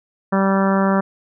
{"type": "harmonic tone", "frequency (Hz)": 194.2, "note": "G3", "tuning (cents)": -16, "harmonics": [1, 2, 3, 4, 5, 6, 7, 8, 9], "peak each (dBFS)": [-16, -24, -22, -27, -25, -26, -27, -31, -32], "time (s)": [0.32, 1.01], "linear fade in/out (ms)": 10, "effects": []}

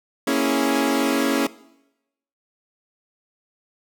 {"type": "chord", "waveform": "sawtooth", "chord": "A# half-diminished seventh", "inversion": "none", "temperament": "equal", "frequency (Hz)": [233.1, 277.2, 329.6, 415.3], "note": ["A#3", "C#4", "E4", "G#4"], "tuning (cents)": [0, 0, 0, 0], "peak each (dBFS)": [-22, -17, -22, -23], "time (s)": [0.27, 1.47], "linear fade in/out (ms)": 5, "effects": ["noise-tail reverb RT60 0.9 s tail -20 dB re dry"]}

